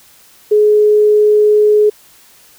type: tone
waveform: sine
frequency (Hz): 421.6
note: G#4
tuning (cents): +26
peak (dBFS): -6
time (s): 0.51-1.9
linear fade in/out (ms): 10
effects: white hiss -45 dBFS RMS until 2.58 s